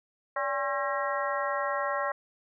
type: harmonic tone with a mistuned harmonic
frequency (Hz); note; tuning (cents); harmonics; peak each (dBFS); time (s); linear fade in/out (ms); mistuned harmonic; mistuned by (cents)
270; C#4; -45; 2 / 3 / 4 / 5 / 6 / 7; -32 / -36 / -32 / -36 / -39 / -36; 0.36-2.12; 5; 2; +110
effects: none